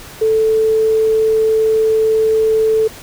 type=tone; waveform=sine; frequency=440 Hz; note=A4; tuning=in tune; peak=-10 dBFS; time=0.21-2.88 s; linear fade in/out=10 ms; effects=pink hiss -35 dBFS RMS until 3.02 s